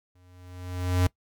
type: tone with exponential growth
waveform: square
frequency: 90.3 Hz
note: F#2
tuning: 42 cents flat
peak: -19 dBFS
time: 0.15-1.07 s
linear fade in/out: 5 ms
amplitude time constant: 200 ms
effects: noise-tail reverb RT60 0.1 s tail -21 dB re dry